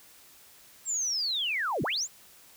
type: linear two-way sweep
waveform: sine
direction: down then up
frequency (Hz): 7600 to 100 to 7600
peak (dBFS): -27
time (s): 0.85-2.08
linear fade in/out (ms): 50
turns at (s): 1.83
effects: white hiss -55 dBFS RMS until 2.56 s